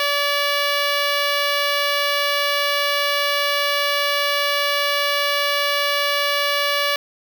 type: tone with notch filter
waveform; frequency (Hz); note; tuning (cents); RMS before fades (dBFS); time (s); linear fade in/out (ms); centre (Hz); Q
5% pulse; 575; D5; -37; -20; 0-6.96; 2; 7200; 0.58
effects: none